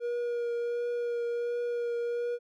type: tone with vibrato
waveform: triangle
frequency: 476.5 Hz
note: A#4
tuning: 38 cents sharp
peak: -27 dBFS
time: 0-2.39 s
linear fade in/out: 50 ms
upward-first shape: triangle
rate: 1.4 Hz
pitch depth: 16 cents each way
effects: none